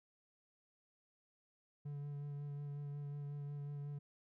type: tone with vibrato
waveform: triangle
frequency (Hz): 144.1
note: D3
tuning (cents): -33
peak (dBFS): -40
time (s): 1.85-3.99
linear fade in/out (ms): 10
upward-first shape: sine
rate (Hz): 5.5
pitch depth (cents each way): 17
effects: none